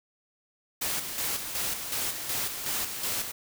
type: noise with tremolo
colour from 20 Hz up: white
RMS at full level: -30 dBFS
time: 0.81-3.32 s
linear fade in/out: 10 ms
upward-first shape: square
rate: 2.7 Hz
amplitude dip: 50%
effects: none